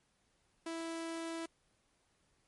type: tone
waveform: sawtooth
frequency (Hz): 329.6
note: E4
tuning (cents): 0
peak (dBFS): -35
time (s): 0.66-1.46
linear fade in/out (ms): 5
effects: pink hiss -75 dBFS RMS until 2.47 s + MP3 48 kbps